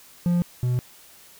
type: tone pair in turn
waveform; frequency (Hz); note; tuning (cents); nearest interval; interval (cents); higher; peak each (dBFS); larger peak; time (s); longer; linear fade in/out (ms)
triangle; 174.61 / 124.18; F3 / B2; 0 / +10; tritone; 590; first; -16 / -18; first; 0.26-0.42 / 0.63-0.79; neither; 0
effects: white hiss -50 dBFS RMS until 1.39 s